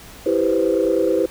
sine chord, C major seventh, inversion first, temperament equal, 329.6 / 392 / 493.9 / 523.3 Hz, E4 / G4 / B4 / C5, 0 / 0 / 0 / 0 cents, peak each -20 / -20 / -20 / -21 dBFS, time 0.26-1.26 s, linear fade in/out 5 ms, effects tanh soft clip ceiling -7 dBFS + pink hiss -41 dBFS RMS until 1.3 s

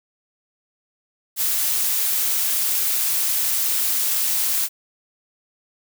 blue noise, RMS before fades -21 dBFS, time 1.36-4.69 s, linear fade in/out 50 ms, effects none

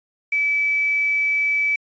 sine tone with quantisation, 2301 Hz, D7, 36 cents flat, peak -17 dBFS, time 0.32-1.76 s, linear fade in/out 5 ms, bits 7, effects resampled to 16000 Hz

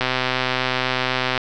click train, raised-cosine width 0.3 ms, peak -4 dBFS, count 176, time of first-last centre 0.01-1.377 s, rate 128 Hz, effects resampled to 16000 Hz + 7-bit

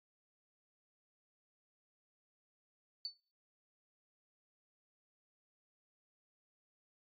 sine tone with exponential decay, 4495 Hz, C#8, 23 cents sharp, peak -34 dBFS, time 3.05-3.17 s, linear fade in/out 1 ms, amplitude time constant 24 ms, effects noise-tail reverb RT60 0.5 s tail -26 dB re dry + MP3 32 kbps

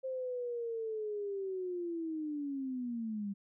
sine linear sweep, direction down, 528 to 195.8 Hz, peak -35 dBFS, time 0.03-3.34 s, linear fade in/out 20 ms, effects none

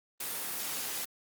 white noise, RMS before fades -36 dBFS, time 0.2-1.05 s, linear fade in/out 5 ms, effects high-pass 150 Hz 12 dB/octave + Opus 24 kbps

